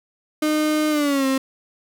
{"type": "tone with pitch glide", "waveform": "35% pulse", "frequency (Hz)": [306, 266.4], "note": ["D#4", "C4"], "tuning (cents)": [-29, 31], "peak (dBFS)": -16, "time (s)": [0.42, 1.38], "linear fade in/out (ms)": 5, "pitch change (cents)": -240, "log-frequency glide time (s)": [0.9, 1.26], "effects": []}